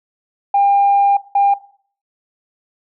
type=tone bursts at uneven times; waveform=sine; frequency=801 Hz; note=G5; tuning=37 cents sharp; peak=-9 dBFS; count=2; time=0.54-1.17 / 1.35-1.54 s; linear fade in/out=5 ms; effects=noise-tail reverb RT60 0.5 s tail -18 dB re dry + tanh soft clip ceiling -6 dBFS